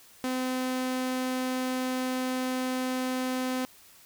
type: tone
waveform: sawtooth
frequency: 256.2 Hz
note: C4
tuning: 36 cents flat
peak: -24 dBFS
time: 0.24-3.65 s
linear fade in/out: 0 ms
effects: white hiss -55 dBFS RMS until 4.05 s